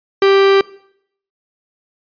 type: tone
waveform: 45% pulse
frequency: 392 Hz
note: G4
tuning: in tune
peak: -8 dBFS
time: 0.22-0.61 s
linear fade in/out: 2 ms
effects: noise-tail reverb RT60 0.7 s tail -21 dB re dry + resampled to 11025 Hz